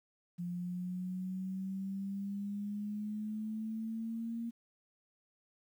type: exponential sweep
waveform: sine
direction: up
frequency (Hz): 174.61 to 233.1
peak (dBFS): -36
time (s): 0.38-4.51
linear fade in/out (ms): 20
effects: 11-bit